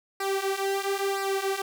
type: tone with flanger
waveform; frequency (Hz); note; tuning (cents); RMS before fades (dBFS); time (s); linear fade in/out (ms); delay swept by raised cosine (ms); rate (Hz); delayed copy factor
sawtooth; 392; G4; 0; -28; 0.2-1.62; 5; 0.3 to 6; 1; -0.8
effects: none